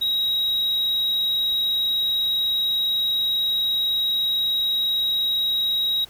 triangle tone, 3818 Hz, A#7, 41 cents sharp, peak -18 dBFS, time 0.01-6.05 s, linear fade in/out 10 ms, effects pink hiss -49 dBFS RMS until 6.09 s

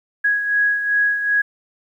sine beating tone pair, 1661.2 / 1663.8 Hz, G#6 / G#6, 0 / +3 cents, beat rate 2.6 Hz, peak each -16 / -24 dBFS, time 0.24-1.42 s, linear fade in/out 10 ms, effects 9-bit

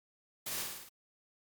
white noise with echo, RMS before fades -39 dBFS, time 0.46-0.63 s, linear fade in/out 5 ms, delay 52 ms, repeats 5, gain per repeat -3 dB, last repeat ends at 0.89 s, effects Opus 48 kbps

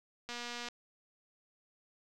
click train, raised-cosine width 0.2 ms, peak -25 dBFS, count 96, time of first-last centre 0.29-0.686 s, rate 240 Hz, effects none

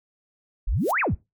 sine exponential two-way sweep, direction up then down, 30.62 to 2651 to 55.6 Hz, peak -20 dBFS, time 0.67-1.15 s, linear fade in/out 10 ms, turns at 1 s
blue noise with exponential growth, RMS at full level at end -32 dBFS, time 0.77-0.91 s, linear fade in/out 0 ms, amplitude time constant 30 ms
effects noise-tail reverb RT60 0.2 s tail -19 dB re dry + MP3 96 kbps

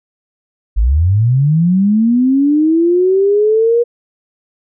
sine linear sweep, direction up, 46.98 to 479.6 Hz, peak -8 dBFS, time 0.76-3.84 s, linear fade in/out 20 ms, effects none

